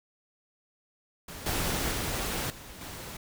pink noise with level steps, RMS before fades -42 / -30 / -32 / -46 / -41 dBFS, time 1.28-3.17 s, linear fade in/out 5 ms, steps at 1.46 / 1.91 / 2.5 / 2.81 s, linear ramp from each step 2 ms, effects none

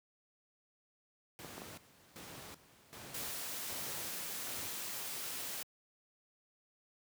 pink noise with tremolo, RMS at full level -49 dBFS, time 1.39-4.68 s, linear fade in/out 0 ms, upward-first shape square, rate 1.3 Hz, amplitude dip 80%
clicks, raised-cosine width 1 ms, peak -32 dBFS, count 3, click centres 1.447 / 1.58 / 1.619 s
white noise, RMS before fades -42 dBFS, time 3.14-5.63 s, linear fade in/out 5 ms
effects high-pass 100 Hz 12 dB/octave

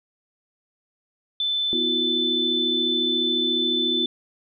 sine tone, 3520 Hz, A7, in tune, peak -21 dBFS, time 1.4-4.06 s, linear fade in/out 2 ms
sine chord, B suspended fourth, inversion none, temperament equal with one note detuned, 246.9 / 329.6 / 363.8 Hz, B3 / E4 / F#4, 0 / 0 / -29 cents, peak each -29 dBFS, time 1.73-4.06 s, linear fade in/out 0 ms
effects none

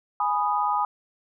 sine chord, G# minor, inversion none, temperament equal with one note detuned, 830.6 / 987.8 / 1240.2 Hz, G#5 / B5 / D#6, 0 / 0 / -6 cents, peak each -25 / -26 / -26 dBFS, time 0.2-0.85 s, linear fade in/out 2 ms, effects none

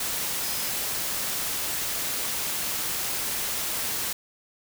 sine tone in noise, 5070 Hz, D#8, 32 cents sharp, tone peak -38 dBFS, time 0.42-0.69 s, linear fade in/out 5 ms, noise white, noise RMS -29 dBFS, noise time 0-4.13 s, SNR -12 dB, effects none

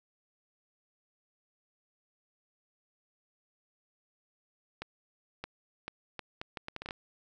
accelerating click train, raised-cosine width 0.3 ms, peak -22 dBFS, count 12, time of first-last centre 4.82-6.909 s, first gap 620 ms, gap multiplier 0.71, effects none

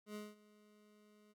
25% pulse tone with ADSR envelope, 210 Hz, G#3, 19 cents sharp, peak -40 dBFS, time 0.06-1.34 s, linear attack 90 ms, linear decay 200 ms, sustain -21 dB, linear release 30 ms, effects none

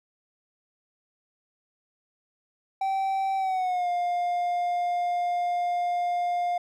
triangle tone with pitch glide, 774 to 705.7 Hz, G5 to F5, -22 to +18 cents, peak -22 dBFS, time 2.81-6.58 s, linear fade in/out 5 ms, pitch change -160 cents, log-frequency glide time 3.37-3.89 s, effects none

